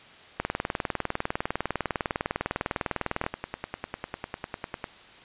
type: two click trains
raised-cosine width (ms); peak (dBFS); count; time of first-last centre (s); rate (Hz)
0.5; -11 / -16; 58 / 17; 0.4-3.264 / 3.24-4.842; 19.9 / 9.99
effects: white hiss -50 dBFS RMS until 5.24 s + resampled to 8000 Hz